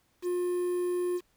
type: tone with quantisation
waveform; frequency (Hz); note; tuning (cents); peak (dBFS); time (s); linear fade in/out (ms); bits
triangle; 356.2; F4; +34; -25; 0.22-1.21; 50; 8
effects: pink hiss -70 dBFS RMS until 1.36 s